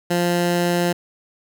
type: tone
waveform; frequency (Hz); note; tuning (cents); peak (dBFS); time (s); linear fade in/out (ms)
15% pulse; 174.61; F3; 0; -11; 0.1-0.93; 10
effects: none